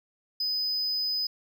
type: tone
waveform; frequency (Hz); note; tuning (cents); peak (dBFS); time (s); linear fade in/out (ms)
triangle; 5010; D#8; +11; -25; 0.4-1.27; 5
effects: none